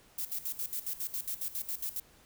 violet noise with tremolo, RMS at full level -35 dBFS, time 0.18-2 s, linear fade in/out 5 ms, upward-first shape square, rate 7.3 Hz, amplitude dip 80%, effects pink hiss -61 dBFS RMS until 2.25 s

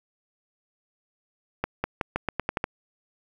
accelerating click train, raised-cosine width 0.5 ms, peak -10 dBFS, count 9, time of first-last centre 1.64-2.641 s, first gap 200 ms, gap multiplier 0.86, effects 8-bit

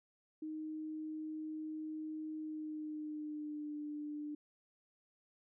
sine tone with pitch glide, 311.1 to 297.4 Hz, D#4 to D4, 0 to +22 cents, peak -40 dBFS, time 0.42-4.35 s, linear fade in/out 5 ms, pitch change -78 cents, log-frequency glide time 2.37-3.76 s, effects none

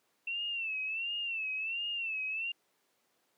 sine tone with vibrato, 2686 Hz, E7, 32 cents sharp, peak -33 dBFS, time 0.27-2.52 s, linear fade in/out 5 ms, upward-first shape sine, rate 1.4 Hz, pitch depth 100 cents each way, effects pink hiss -74 dBFS RMS until 3.37 s + high-pass 300 Hz 12 dB/octave

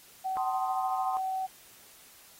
sine tone, 758 Hz, F#5, 42 cents sharp, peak -29 dBFS, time 0.24-1.47 s, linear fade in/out 20 ms
sine chord, A half-diminished seventh, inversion third, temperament equal with one note detuned, 771.4 / 880 / 1046.5 / 1244.5 Hz, G5 / A5 / C6 / Eb6, -28 / 0 / 0 / 0 cents, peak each -40 / -38 / -34 / -39 dBFS, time 0.37-1.17 s, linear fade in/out 0 ms
effects white hiss -55 dBFS RMS until 2.39 s + AAC 48 kbps

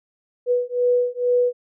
sine beating tone pair, 490 / 492.2 Hz, B4 / B4, -14 / -6 cents, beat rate 2.2 Hz, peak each -20 dBFS, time 0.46-1.53 s, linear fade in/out 50 ms, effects none

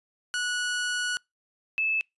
sawtooth / sine tone pair in turn, 1468 / 2616 Hz, F#6 / E7, -14 / -14 cents, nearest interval minor seventh, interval 1000 cents, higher second, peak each -23 dBFS, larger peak neither, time 0.34-1.17 / 1.78-2.01 s, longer first, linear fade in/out 0 ms, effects noise-tail reverb RT60 0.2 s tail -26 dB re dry + resampled to 24000 Hz

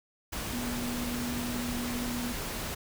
sine tone in noise, 242.5 Hz, B3, 31 cents flat, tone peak -33 dBFS, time 0.53-2.33 s, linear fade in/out 10 ms, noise pink, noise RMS -36 dBFS, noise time 0.32-2.75 s, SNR 0 dB, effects none

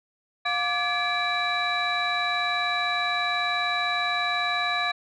sine tone cluster, 711 / 1169 / 1705 / 2330 / 3929 Hz, F5 / D6 / G#6 / D7 / B7, +31 / -8 / +45 / -14 / -10 cents, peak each -29 dBFS, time 0.45-4.92 s, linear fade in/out 10 ms, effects tanh soft clip ceiling -15 dBFS

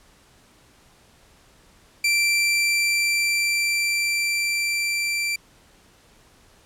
sawtooth tone with level ramp, 2349 Hz, D7, in tune, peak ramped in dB -14 to -19 dBFS, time 2.04-5.36 s, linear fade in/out 5 ms, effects pink hiss -55 dBFS RMS until 6.65 s + low-pass 11000 Hz 12 dB/octave

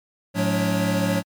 square tone cluster, 108.8 / 180.9 / 215.2 / 284.8 / 557 Hz, A2 / F#3 / A3 / C#4 / C#5, -19 / -39 / -38 / +47 / +8 cents, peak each -28 / -24 / -29 / -28 / -28 dBFS, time 0.34-1.23 s, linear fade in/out 50 ms, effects MP3 96 kbps

